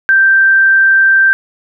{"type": "tone", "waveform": "sine", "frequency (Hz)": 1568, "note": "G6", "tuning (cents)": 0, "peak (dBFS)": -5, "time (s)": [0.09, 1.33], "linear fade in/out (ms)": 0, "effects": []}